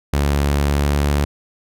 sawtooth tone with pitch glide, 71.4 to 72.19 Hz, D2 to D2, -48 to -29 cents, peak -11 dBFS, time 0.13-1.25 s, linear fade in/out 5 ms, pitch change +19 cents, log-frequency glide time 0.57-1.05 s, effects none

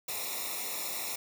white noise with comb filter, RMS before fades -36 dBFS, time 0.08-1.16 s, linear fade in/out 5 ms, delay 0.64 ms, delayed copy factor -1, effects none

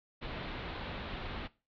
pink low-pass noise, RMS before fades -41 dBFS, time 0.21-1.48 s, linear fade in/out 20 ms, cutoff 4000 Hz, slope 48 dB/octave, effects noise-tail reverb RT60 0.3 s tail -19 dB re dry

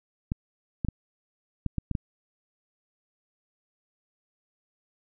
clicks, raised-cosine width 5 ms, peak -15 dBFS, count 7, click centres 0.319 / 0.848 / 0.886 / 1.663 / 1.783 / 1.913 / 1.952 s, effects none

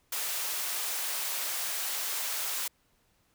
white high-pass noise, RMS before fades -33 dBFS, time 0.12-2.68 s, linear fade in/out 5 ms, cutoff 600 Hz, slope 12 dB/octave, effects pink hiss -70 dBFS RMS until 3.34 s

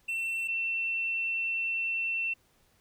triangle / sine tone pair in turn, 2695 / 2695 Hz, E7 / E7, +38 / +38 cents, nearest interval unison, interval 0 cents, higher neither, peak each -28 dBFS, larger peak neither, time 0.08-0.48 / 0.48-2.34 s, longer second, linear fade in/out 10 ms, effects pink hiss -67 dBFS RMS until 2.8 s

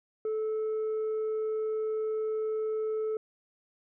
sine tone with tanh clipping, 435.5 Hz, A4, 18 cents flat, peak -29 dBFS, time 0.25-3.17 s, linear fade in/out 2 ms, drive 2 dB, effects none

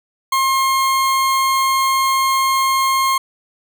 40% pulse tone, 1069 Hz, C6, 37 cents sharp, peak -13 dBFS, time 0.32-3.18 s, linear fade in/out 5 ms, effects none

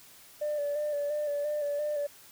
sine tone with vibrato, 587.3 Hz, D5, in tune, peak -27 dBFS, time 0.41-2.07 s, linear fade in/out 10 ms, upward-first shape square, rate 2.9 Hz, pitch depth 29 cents each way, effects tanh soft clip ceiling -25 dBFS + white hiss -54 dBFS RMS until 2.31 s

